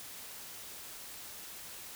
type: silence
effects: white hiss -47 dBFS RMS until 1.95 s